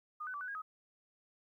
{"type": "tone with pitch steps", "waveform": "sine", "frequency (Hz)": [1223, 1505, 1158, 1496, 1632, 1266], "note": ["D#6", "F#6", "D6", "F#6", "G#6", "D#6"], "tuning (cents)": [-30, 29, -25, 19, -31, 30], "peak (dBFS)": -39, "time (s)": [0.2, 0.62], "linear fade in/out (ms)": 10, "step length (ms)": 70, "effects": ["13-bit"]}